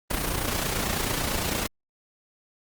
pink noise with amplitude modulation, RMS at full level -25 dBFS, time 0.1-1.67 s, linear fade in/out 10 ms, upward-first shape sine, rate 29 Hz, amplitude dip 55%, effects Opus 32 kbps

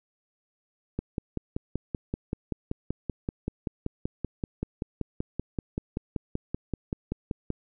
click train, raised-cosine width 3 ms, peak -16 dBFS, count 35, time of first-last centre 0.99-7.503 s, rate 5.22 Hz, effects none

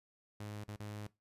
sawtooth tone with dropouts, 104.7 Hz, G#2, 15 cents sharp, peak -39 dBFS, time 0.4-1.07 s, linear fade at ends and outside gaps 5 ms, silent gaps 0.639-0.681 / 0.761-0.799 s, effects noise-tail reverb RT60 0.2 s tail -19 dB re dry + resampled to 32000 Hz

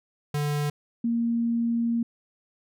square / sine tone pair in turn, 146.83 / 233.1 Hz, D3 / A#3, 0 / 0 cents, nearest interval minor sixth, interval 800 cents, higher second, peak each -25 / -22 dBFS, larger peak second, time 0.34-0.7 / 1.04-2.03 s, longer second, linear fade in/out 5 ms, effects none

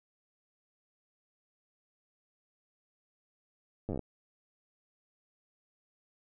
slowing click train, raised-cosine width 2 ms, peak -23 dBFS, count 9, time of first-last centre 3.89-3.993 s, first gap 9 ms, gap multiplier 1.1, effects none

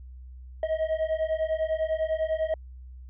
triangle beating tone pair, 630 / 640 Hz, D#5 / D#5, +21 / +49 cents, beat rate 10 Hz, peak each -26 dBFS, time 0.63-2.54 s, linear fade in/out 2 ms, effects added 63 Hz sine -41 dBFS peak until 3.09 s + resampled to 8000 Hz

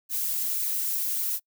violet noise with flanger, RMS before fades -28 dBFS, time 0.09-1.4 s, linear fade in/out 50 ms, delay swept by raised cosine 0.45 to 5.75 ms, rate 1.8 Hz, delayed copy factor +0.5, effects noise-tail reverb RT60 0.1 s tail -25 dB re dry

